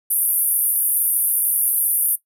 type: band-pass noise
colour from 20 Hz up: white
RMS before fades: -19 dBFS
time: 0.1-2.16 s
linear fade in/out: 10 ms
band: 9500 to 14000 Hz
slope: 96 dB/octave
effects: noise-tail reverb RT60 0.1 s tail -17 dB re dry